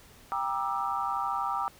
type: chord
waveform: sine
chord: E half-diminished seventh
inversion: first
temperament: just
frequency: 791.1 / 949.3 / 1186.7 / 1318.5 Hz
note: G5 / Bb5 / D6 / E6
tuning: +16 / +31 / +18 / 0 cents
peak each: -33 / -34 / -32 / -35 dBFS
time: 0.32-1.68 s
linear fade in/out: 0 ms
effects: pink hiss -55 dBFS RMS until 1.79 s